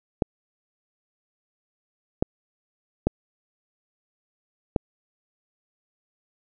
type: clicks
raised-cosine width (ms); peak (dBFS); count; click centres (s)
2; -6; 4; 0.222 / 2.225 / 3.07 / 4.762
effects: none